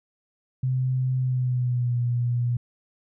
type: tone with pitch glide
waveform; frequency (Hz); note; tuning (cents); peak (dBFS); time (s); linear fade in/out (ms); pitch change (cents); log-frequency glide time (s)
sine; 128.9 to 120.96; C3 to B2; -26 to -36; -21; 0.63-2.57; 5; -110; 1.19-1.97
effects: none